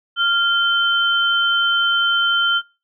sine tone pair together, 1396.9 / 3093 Hz, F6 / G7, 0 / -24 cents, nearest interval octave + major second, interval 1376 cents, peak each -17 dBFS, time 0.16-2.62 s, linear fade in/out 50 ms, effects noise-tail reverb RT60 0.3 s tail -21 dB re dry

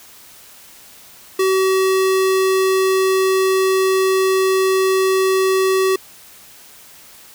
square tone, 380 Hz, F#4, 46 cents sharp, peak -14 dBFS, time 1.39-5.96 s, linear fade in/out 5 ms, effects white hiss -43 dBFS RMS until 7.34 s

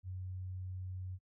sine tone, 92.5 Hz, F#2, in tune, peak -40 dBFS, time 0.03-1.19 s, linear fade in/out 50 ms, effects noise-tail reverb RT60 0.1 s tail -23 dB re dry

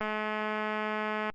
click train, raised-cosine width 0.5 ms, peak -18 dBFS, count 277, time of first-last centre 0.01-1.3 s, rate 214 Hz, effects Opus 24 kbps

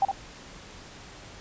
sine tone with echo, 784 Hz, G5, in tune, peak -18 dBFS, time 0.02-0.05 s, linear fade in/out 2 ms, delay 64 ms, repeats 1, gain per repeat -6 dB, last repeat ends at 0.114 s, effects pink hiss -46 dBFS RMS until 1.4 s + resampled to 16000 Hz

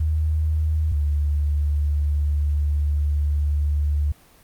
sine tone pair in turn, 77.78 / 73.41 Hz, D#2 / D2, 0 / 0 cents, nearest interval minor second, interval 100 cents, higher first, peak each -18 dBFS, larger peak neither, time 0-0.92 / 0.92-4.12 s, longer second, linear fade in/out 5 ms, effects pink hiss -53 dBFS RMS until 4.43 s + Opus 24 kbps

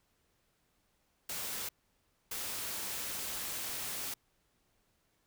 white noise bursts at uneven times, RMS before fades -39 dBFS, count 2, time 1.29-1.69 / 2.31-4.14 s, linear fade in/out 5 ms, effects pink hiss -75 dBFS RMS until 5.26 s

